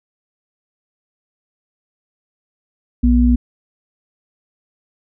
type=tone pair together; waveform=sine; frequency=60.48 / 243.4 Hz; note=B1 / B3; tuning=-36 / -25 cents; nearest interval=2 octaves; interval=2411 cents; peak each=-12 dBFS; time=3.03-3.36 s; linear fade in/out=10 ms; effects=none